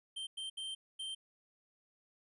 square tone bursts at uneven times, 3136 Hz, G7, in tune, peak -40 dBFS, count 4, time 0.16-0.27 / 0.37-0.5 / 0.57-0.75 / 0.99-1.15 s, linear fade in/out 10 ms, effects resampled to 24000 Hz

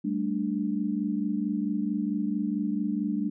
sine chord, G suspended second, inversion none, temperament just, 196 / 220.5 / 294 Hz, G3 / A3 / D4, 0 / +4 / +2 cents, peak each -30 dBFS, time 0.04-3.3 s, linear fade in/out 10 ms, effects none

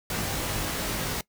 pink noise with comb filter, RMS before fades -30 dBFS, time 0.1-1.21 s, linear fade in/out 2 ms, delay 19 ms, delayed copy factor +0.85, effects noise-tail reverb RT60 0.1 s tail -21 dB re dry

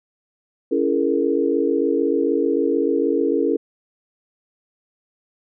sine chord, A# half-diminished seventh, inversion first, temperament just, 279.7 / 335.6 / 419.5 / 466.2 Hz, C#4 / E4 / G#4 / A#4, +16 / +31 / +17 / 0 cents, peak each -22 dBFS, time 0.71-3.57 s, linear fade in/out 10 ms, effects none

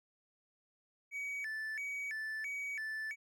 triangle tone with vibrato, 1993 Hz, B6, 15 cents sharp, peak -36 dBFS, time 1.11-3.16 s, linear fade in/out 50 ms, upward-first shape square, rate 1.5 Hz, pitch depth 220 cents each way, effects none

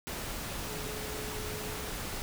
sine tone in noise, 425.7 Hz, G#4, 43 cents sharp, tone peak -43 dBFS, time 0.69-1.9 s, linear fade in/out 0 ms, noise pink, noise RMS -38 dBFS, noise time 0.07-2.22 s, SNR -8 dB, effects none

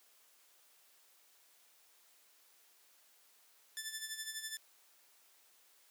10% pulse tone with tremolo, 1757 Hz, A6, 3 cents flat, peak -30 dBFS, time 3.77-4.57 s, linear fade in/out 0 ms, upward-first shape sine, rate 12 Hz, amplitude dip 65%, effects white hiss -67 dBFS RMS until 5.9 s + high-pass 400 Hz 12 dB/octave

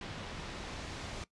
pink noise with low-pass filter sweep, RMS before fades -43 dBFS, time 0.01-1.24 s, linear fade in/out 2 ms, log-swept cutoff 4000 to 6100 Hz, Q 0.84, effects noise-tail reverb RT60 0.1 s tail -18 dB re dry + resampled to 24000 Hz

